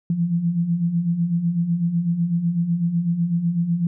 sine beating tone pair, 164.81 / 172.81 Hz, E3 / F3, 0 / -18 cents, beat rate 8 Hz, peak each -26 / -19 dBFS, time 0.1-3.87 s, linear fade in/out 2 ms, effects none

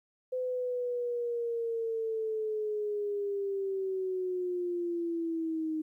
sine linear sweep, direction down, 510 to 311.1 Hz, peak -30 dBFS, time 0.32-5.82 s, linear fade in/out 10 ms, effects 12-bit

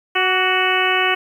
harmonic tone with a mistuned harmonic, 370.6 Hz, F#4, 3 cents sharp, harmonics 1 / 2 / 3 / 4 / 5 / 6 / 7 / 8, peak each -23 / -23 / -23 / -23 / -23 / -23 / -23 / -23 dBFS, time 0.15-1.15 s, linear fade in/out 10 ms, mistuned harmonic 3, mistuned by +36 cents, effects 8-bit

